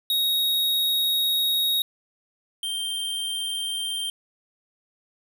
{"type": "tone pair in turn", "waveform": "square", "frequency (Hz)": [3766, 3159], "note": ["A#7", "G7"], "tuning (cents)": [17, 13], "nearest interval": "minor third", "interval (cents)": 304, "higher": "first", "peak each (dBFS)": [-21, -27], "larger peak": "first", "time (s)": [[0.1, 1.82], [2.63, 4.1]], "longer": "first", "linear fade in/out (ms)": 2, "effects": []}